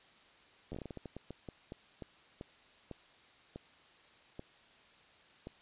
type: slowing click train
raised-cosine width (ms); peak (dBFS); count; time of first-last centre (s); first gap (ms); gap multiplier
2; -30; 20; 0.72-5.471; 11; 1.29
effects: white hiss -62 dBFS RMS until 5.61 s + resampled to 8000 Hz